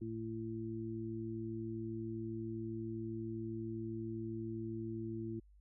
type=harmonic tone; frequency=112.5 Hz; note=A2; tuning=39 cents sharp; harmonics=1 / 2 / 3; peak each=-44 / -45 / -42 dBFS; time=0.01-5.4 s; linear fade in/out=10 ms; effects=added 50 Hz sine -60 dBFS peak until 5.6 s